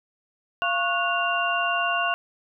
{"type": "tone cluster", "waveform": "sine", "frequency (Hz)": [692, 1101, 1463, 2781], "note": ["F5", "C#6", "F#6", "F7"], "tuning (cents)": [-16, -12, -20, -8], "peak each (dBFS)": -27, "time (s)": [0.62, 2.14], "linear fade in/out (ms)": 0, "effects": []}